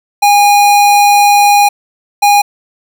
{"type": "tone pair in turn", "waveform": "square", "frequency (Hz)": [818, 818], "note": ["G#5", "G#5"], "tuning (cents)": [-26, -26], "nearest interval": "unison", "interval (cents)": 0, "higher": "neither", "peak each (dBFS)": -5, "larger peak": "neither", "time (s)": [[0.22, 1.69], [2.22, 2.42]], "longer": "first", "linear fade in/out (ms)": 10, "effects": []}